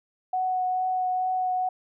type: tone with vibrato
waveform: sine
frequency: 740 Hz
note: F#5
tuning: in tune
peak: -23 dBFS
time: 0.33-1.69 s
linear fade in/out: 5 ms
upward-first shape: triangle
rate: 2.3 Hz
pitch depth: 12 cents each way
effects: none

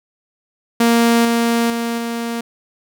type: tone with level steps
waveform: sawtooth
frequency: 233.1 Hz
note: A#3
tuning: in tune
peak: -7 / -10 / -15 / -17 dBFS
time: 0.8-2.41 s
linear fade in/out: 5 ms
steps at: 1.25 / 1.7 / 1.98 s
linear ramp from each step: 2 ms
effects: none

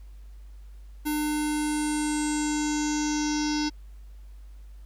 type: tone with low-pass filter sweep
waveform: square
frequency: 300 Hz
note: D4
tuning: 37 cents sharp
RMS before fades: -27 dBFS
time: 1.05-3.7 s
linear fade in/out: 20 ms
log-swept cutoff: 12000 to 5100 Hz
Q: 5.8
effects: added 50 Hz sine -42 dBFS peak until 4.85 s + pink hiss -65 dBFS RMS until 4.85 s

